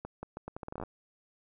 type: accelerating click train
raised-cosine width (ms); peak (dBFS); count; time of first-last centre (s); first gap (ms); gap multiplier
1; -25; 14; 0.05-0.836; 180; 0.78
effects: none